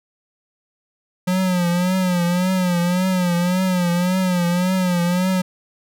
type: tone with vibrato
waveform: square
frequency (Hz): 180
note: F#3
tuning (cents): -47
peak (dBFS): -17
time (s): 1.27-5.42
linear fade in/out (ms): 10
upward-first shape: triangle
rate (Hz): 1.8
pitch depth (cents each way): 84
effects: none